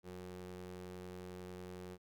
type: ring-modulated tone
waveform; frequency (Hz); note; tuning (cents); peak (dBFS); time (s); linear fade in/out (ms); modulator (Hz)
25% pulse; 91; F#2; -28; -40; 0.03-1.98; 50; 273
effects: none